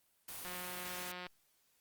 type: noise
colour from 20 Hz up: white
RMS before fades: -46 dBFS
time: 0.28-1.12 s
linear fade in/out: 5 ms
type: click train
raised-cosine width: 0.3 ms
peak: -29 dBFS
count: 148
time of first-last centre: 0.45-1.267 s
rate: 180 Hz
effects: white hiss -74 dBFS RMS until 1.8 s + Opus 32 kbps